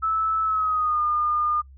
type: tone with pitch glide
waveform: sine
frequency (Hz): 1308 to 1213.4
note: E6 to D#6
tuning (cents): -14 to -44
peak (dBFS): -20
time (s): 0.02-1.62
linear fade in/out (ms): 20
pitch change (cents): -130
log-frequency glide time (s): 0.43-1.01
effects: noise-tail reverb RT60 0.1 s tail -23 dB re dry + added 67 Hz sine -44 dBFS peak until 1.77 s